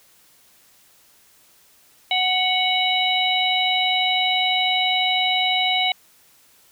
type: harmonic tone with a mistuned harmonic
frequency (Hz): 740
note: F#5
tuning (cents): 0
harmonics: 1 / 3 / 4 / 5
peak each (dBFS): -23 / -23 / -23 / -23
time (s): 2.11-5.92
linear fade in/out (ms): 2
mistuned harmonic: 5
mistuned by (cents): +67
effects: white hiss -55 dBFS RMS until 6.71 s